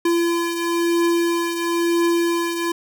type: beating tone pair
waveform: square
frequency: 340 / 341 Hz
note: F4 / F4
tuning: -46 / -41 cents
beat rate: 1 Hz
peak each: -19 / -26 dBFS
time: 0.05-2.72 s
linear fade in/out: 5 ms
effects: none